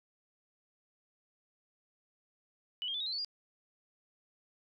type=tone with pitch steps; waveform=sine; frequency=2968 / 3218 / 3489 / 3783 / 4102 / 4447 / 4822 Hz; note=F#7 / G7 / A7 / A#7 / C8 / C#8 / D8; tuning=+5 / +45 / -15 / +25 / -35 / +5 / +45 cents; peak=-34 dBFS; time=2.82-3.247 s; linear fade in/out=0 ms; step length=61 ms; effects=none